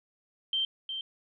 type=tone with echo; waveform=sine; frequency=3136 Hz; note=G7; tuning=in tune; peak=-26 dBFS; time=0.53-0.65 s; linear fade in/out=2 ms; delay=360 ms; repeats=1; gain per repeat=-7 dB; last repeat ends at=1.01 s; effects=none